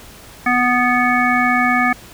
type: harmonic tone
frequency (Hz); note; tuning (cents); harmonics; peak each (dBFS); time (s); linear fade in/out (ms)
246.9; B3; 0; 1 / 3 / 5 / 7 / 9; -19 / -19 / -19 / -19 / -19; 0.46-1.93; 5
effects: pink hiss -40 dBFS RMS until 2.13 s